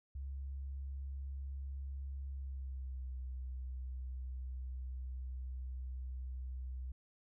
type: tone with pitch glide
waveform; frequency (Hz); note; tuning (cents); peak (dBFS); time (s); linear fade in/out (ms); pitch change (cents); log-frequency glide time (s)
sine; 68 to 63.81; C#2 to C2; -33 to -43; -40; 0.15-6.92; 5; -110; 2.29-3.11
effects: none